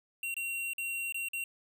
square tone with dropouts, 2745 Hz, F7, 31 cents flat, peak -34 dBFS, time 0.23-1.44 s, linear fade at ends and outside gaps 2 ms, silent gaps 0.342-0.366 / 0.734-0.781 / 1.124-1.144 / 1.286-1.333 s, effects none

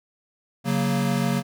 square chord, F# major, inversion second, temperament equal, 138.59 / 185 / 233.1 Hz, C#3 / F#3 / A#3, 0 / 0 / 0 cents, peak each -26 dBFS, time 0.64-1.43 s, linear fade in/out 50 ms, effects none

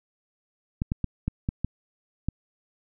clicks, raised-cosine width 5 ms, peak -13 dBFS, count 7, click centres 0.819 / 0.919 / 1.043 / 1.28 / 1.489 / 1.646 / 2.286 s, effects none

